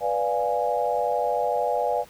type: chord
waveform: sine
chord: B diminished seventh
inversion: none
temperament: equal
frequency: 493.9 / 587.3 / 698.5 / 830.6 Hz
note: B4 / D5 / F5 / Ab5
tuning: 0 / 0 / 0 / 0 cents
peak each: -27 dBFS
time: 0-2.05 s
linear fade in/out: 50 ms
effects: pink hiss -51 dBFS RMS until 2.09 s